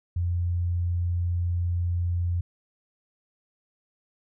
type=tone; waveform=sine; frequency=87.31 Hz; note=F2; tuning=in tune; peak=-23 dBFS; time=0.16-2.41 s; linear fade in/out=5 ms; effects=none